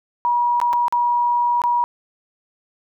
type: tone with dropouts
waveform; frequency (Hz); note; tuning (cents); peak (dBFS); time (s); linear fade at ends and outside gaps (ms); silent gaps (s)
sine; 961; B5; -48; -15; 0.25-1.84; 0; 0.601-0.615 / 0.73-0.734 / 0.882-0.925 / 1.618-1.638
effects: none